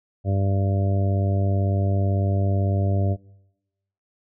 harmonic tone, 98 Hz, G2, in tune, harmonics 1 / 2 / 3 / 4 / 5 / 6 / 7, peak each -19 / -30 / -33 / -34 / -39 / -32 / -35 dBFS, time 0.24-3.17 s, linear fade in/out 50 ms, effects noise-tail reverb RT60 1.0 s tail -24 dB re dry

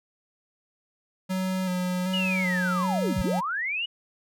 square tone with vibrato, 184.2 Hz, F#3, 7 cents flat, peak -26 dBFS, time 1.29-3.41 s, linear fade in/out 20 ms, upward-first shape square, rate 1.3 Hz, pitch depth 26 cents each way
sine linear two-way sweep, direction down then up, 2960 to 41.2 to 2960 Hz, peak -26 dBFS, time 2.13-3.86 s, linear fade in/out 10 ms, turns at 3.2 s
effects none

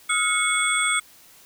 sine tone cluster, 1271 / 1425 / 2196 / 3404 / 8240 Hz, D#6 / F6 / C#7 / G#7 / C9, +36 / +34 / -17 / +42 / -28 cents, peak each -27 / -28 / -23 / -28 / -25 dBFS, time 0.09-1 s, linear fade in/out 10 ms, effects white hiss -51 dBFS RMS until 1.45 s

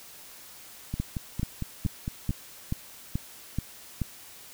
two click trains, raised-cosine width 5 ms, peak -18 / -15 dBFS, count 7 / 8, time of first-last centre 0.94-2.307 / 1-4.017 s, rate 4.39 / 2.32 Hz, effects white hiss -48 dBFS RMS until 4.53 s

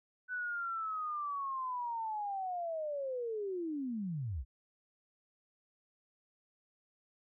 sine linear sweep, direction down, 1506 to 52 Hz, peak -35 dBFS, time 0.28-4.45 s, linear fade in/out 50 ms, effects none

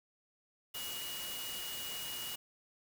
sine tone in noise, 2897 Hz, F#7, 37 cents flat, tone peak -43 dBFS, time 0.74-2.36 s, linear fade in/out 10 ms, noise white, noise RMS -43 dBFS, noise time 0.74-2.36 s, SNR -3 dB, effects none

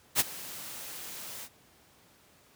white noise with ADSR envelope, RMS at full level -22 dBFS, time 0.15-1.49 s, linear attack 50 ms, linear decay 25 ms, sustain -20 dB, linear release 57 ms, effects pink hiss -61 dBFS RMS until 2.55 s + high-pass 80 Hz 12 dB/octave

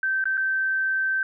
sine tone with dropouts, 1552 Hz, G6, 18 cents flat, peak -21 dBFS, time 0.03-1.23 s, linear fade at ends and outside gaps 2 ms, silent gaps 0.241-0.255 / 0.372-0.376 s, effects none

